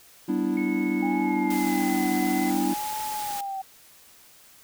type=chord; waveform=triangle; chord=E minor seventh; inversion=first; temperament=equal with one note detuned; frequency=193.52 / 246.9 / 293.7 / 329.6 Hz; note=G3 / B3 / D4 / E4; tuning=-22 / 0 / 0 / 0 cents; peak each=-28 / -27 / -25 / -26 dBFS; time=0.28-2.74 s; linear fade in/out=10 ms
type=tone with pitch glide; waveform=sine; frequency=2196 to 2037 Hz; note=C#7 to C7; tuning=-17 to -47 cents; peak=-34 dBFS; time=0.57-2.5 s; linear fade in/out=2 ms; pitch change=-130 cents; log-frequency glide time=1.21-1.73 s
type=tone with vibrato; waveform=sine; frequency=804 Hz; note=G5; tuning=44 cents sharp; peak=-29 dBFS; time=1.02-3.62 s; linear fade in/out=10 ms; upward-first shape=sine; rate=0.63 Hz; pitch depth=110 cents each way
type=noise; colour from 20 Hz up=white; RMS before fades=-36 dBFS; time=1.5-3.41 s; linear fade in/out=5 ms
effects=white hiss -53 dBFS RMS until 4.63 s